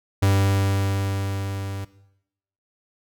45% pulse tone with level ramp, 98 Hz, G2, in tune, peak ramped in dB -15 to -29 dBFS, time 0.22-1.85 s, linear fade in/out 10 ms, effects noise-tail reverb RT60 0.8 s tail -17 dB re dry

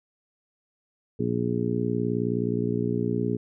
harmonic tone, 59.3 Hz, A#1, 30 cents sharp, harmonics 2 / 3 / 4 / 5 / 6 / 7, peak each -30 / -30 / -29 / -33 / -33 / -30 dBFS, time 1.19-3.37 s, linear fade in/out 10 ms, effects none

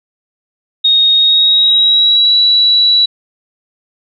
sine tone with pitch glide, 3729 to 3926 Hz, A#7 to B7, 0 to -11 cents, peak -6 dBFS, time 0.84-3.06 s, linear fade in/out 10 ms, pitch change +89 cents, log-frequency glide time 1.14-2.36 s, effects none

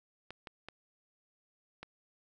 clicks, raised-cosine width 0.3 ms, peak -28 dBFS, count 4, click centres 0.306 / 0.472 / 0.686 / 1.83 s, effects none

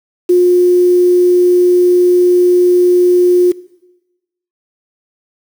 sine tone with quantisation, 357.4 Hz, F4, 40 cents sharp, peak -5 dBFS, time 0.29-3.52 s, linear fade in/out 10 ms, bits 5, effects noise-tail reverb RT60 1.0 s tail -20 dB re dry

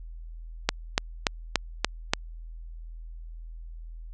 click train, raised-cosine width 0.2 ms, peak -3 dBFS, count 6, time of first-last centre 0.69-2.135 s, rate 3.46 Hz, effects added 41 Hz sine -38 dBFS peak until 4.13 s + resampled to 22050 Hz

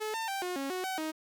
sawtooth tone with pitch steps, 430.9 / 901 / 782 / 360.5 / 274 / 368.2 / 757 / 313.8 Hz, A4 / A5 / G5 / F#4 / C#4 / F#4 / F#5 / D#4, -36 / +41 / -4 / -45 / -20 / -8 / +39 / +15 cents, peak -29 dBFS, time 0-1.12 s, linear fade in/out 20 ms, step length 140 ms, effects Opus 48 kbps

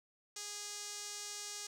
sawtooth tone with band-pass filter, 412.1 Hz, G#4, 13 cents flat, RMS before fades -45 dBFS, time 0.36-1.67 s, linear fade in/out 5 ms, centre 6400 Hz, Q 2.2, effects none

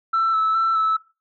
sine tone with vibrato, 1321 Hz, E6, 3 cents sharp, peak -15 dBFS, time 0.13-0.97 s, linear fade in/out 10 ms, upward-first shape square, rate 2.4 Hz, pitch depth 18 cents each way, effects noise-tail reverb RT60 0.3 s tail -19 dB re dry + tanh soft clip ceiling -14 dBFS

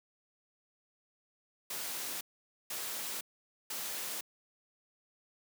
white noise bursts, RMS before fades -39 dBFS, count 3, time 1.7-4.21 s, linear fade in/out 5 ms, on 510 ms, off 490 ms, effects high-pass 200 Hz 12 dB/octave

